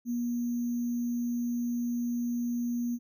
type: tone with sample-and-hold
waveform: sine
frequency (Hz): 239.7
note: A#3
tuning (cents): +48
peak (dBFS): -28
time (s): 0.05-2.99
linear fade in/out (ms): 50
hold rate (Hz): 6300
effects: none